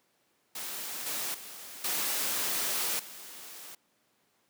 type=noise with level steps; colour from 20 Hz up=white; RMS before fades=-38 / -34 / -45 / -31 / -46 dBFS; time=0.55-3.75 s; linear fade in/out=5 ms; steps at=1.06 / 1.34 / 1.84 / 2.99 s; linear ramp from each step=5 ms; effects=pink hiss -71 dBFS RMS until 4.49 s + high-pass 200 Hz 12 dB/octave